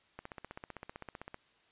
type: click train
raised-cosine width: 0.5 ms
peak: -28 dBFS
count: 19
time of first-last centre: 0.19-1.344 s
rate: 15.6 Hz
effects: white hiss -68 dBFS RMS until 1.71 s + resampled to 8000 Hz